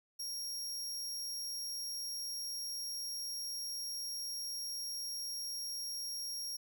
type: tone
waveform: sawtooth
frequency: 5588 Hz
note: F8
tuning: in tune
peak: -36 dBFS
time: 0.19-6.57 s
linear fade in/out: 10 ms
effects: none